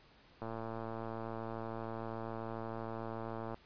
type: click train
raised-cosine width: 1 ms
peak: -28 dBFS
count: 354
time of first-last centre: 0.42-3.544 s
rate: 113 Hz
effects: pink hiss -63 dBFS RMS until 3.65 s + resampled to 11025 Hz